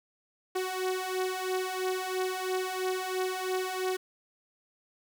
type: beating tone pair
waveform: sawtooth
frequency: 370.2 / 373.2 Hz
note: F#4 / F#4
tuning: +1 / +15 cents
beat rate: 3 Hz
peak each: -30 / -28 dBFS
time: 0.55-3.97 s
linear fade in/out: 10 ms
effects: 10-bit